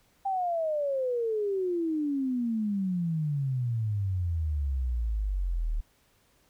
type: exponential sweep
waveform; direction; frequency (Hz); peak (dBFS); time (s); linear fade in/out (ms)
sine; down; 794 to 37.04; -26; 0.25-5.81; 10
effects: pink hiss -66 dBFS RMS until 6.49 s